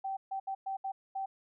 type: tone bursts at uneven times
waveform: sine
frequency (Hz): 775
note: G5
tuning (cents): -20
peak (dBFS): -33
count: 6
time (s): 0.04-0.17 / 0.31-0.4 / 0.47-0.55 / 0.66-0.77 / 0.84-0.92 / 1.15-1.26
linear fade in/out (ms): 10
effects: none